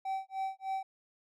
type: tone with tremolo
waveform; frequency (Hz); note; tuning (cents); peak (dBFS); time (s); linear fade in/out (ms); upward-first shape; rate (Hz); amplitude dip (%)
triangle; 770; G5; -31; -29; 0.05-0.83; 5; sine; 3.3; 100
effects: none